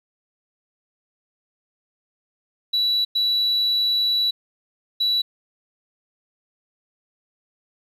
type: tone bursts at uneven times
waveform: sine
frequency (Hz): 3935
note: B7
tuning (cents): -7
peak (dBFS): -16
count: 3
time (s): 2.73-3.05 / 3.15-4.31 / 5-5.22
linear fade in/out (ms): 10
effects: tanh soft clip ceiling -15 dBFS + 9-bit